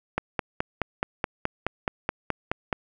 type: click train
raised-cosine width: 0.5 ms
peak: -9 dBFS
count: 13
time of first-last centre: 0.18-2.728 s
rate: 4.71 Hz
effects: none